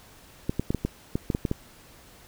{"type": "clicks", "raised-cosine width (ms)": 3, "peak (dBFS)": -12, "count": 10, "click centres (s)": [0.495, 0.596, 0.705, 0.747, 0.85, 1.155, 1.302, 1.349, 1.452, 1.514], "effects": ["pink hiss -52 dBFS RMS until 2.27 s"]}